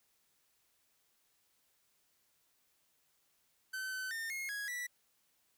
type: tone with pitch steps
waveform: 45% pulse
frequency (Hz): 1531 / 1522 / 1815 / 2153 / 1661 / 1954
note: G6 / F#6 / A#6 / C7 / G#6 / B6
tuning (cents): -41 / +48 / -47 / +49 / 0 / -19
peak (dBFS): -38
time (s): 3.73-4.87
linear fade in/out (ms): 10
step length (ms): 190
effects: white hiss -75 dBFS RMS until 5.57 s